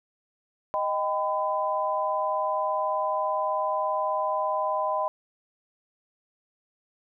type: chord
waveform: sine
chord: Eb augmented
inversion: none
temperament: equal with one note detuned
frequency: 622.3 / 784 / 1007.4 Hz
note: Eb5 / G5 / B5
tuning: 0 / 0 / +34 cents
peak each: -28 / -31 / -27 dBFS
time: 0.74-5.08 s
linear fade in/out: 0 ms
effects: none